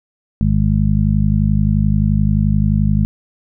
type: harmonic tone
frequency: 51.5 Hz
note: G#1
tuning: 14 cents flat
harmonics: 1 / 2 / 3 / 4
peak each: -17 / -17 / -17 / -17 dBFS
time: 0.41-3.05 s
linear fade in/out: 0 ms
effects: none